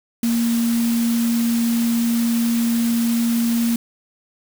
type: tone in noise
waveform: sine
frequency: 233 Hz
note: A#3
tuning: 1 cent flat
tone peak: -16 dBFS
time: 0.23-3.76 s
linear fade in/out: 2 ms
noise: white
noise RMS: -30 dBFS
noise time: 0.23-3.76 s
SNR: +11 dB
effects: none